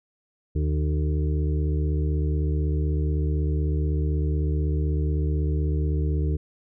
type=harmonic tone with a mistuned harmonic; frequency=76 Hz; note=D#2; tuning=40 cents flat; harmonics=1 / 2 / 4 / 5 / 6; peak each=-22 / -28 / -34 / -36 / -38 dBFS; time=0.55-6.37 s; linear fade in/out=10 ms; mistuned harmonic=6; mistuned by=-25 cents; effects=none